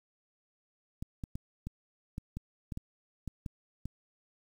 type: clicks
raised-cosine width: 5 ms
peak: -25 dBFS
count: 11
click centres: 1.025 / 1.238 / 1.355 / 1.67 / 2.181 / 2.37 / 2.722 / 2.774 / 3.277 / 3.462 / 3.856 s
effects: 9-bit